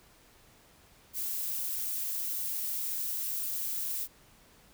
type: noise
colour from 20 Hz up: violet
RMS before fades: -34 dBFS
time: 1.13-4.08 s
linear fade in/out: 50 ms
effects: pink hiss -60 dBFS RMS until 4.73 s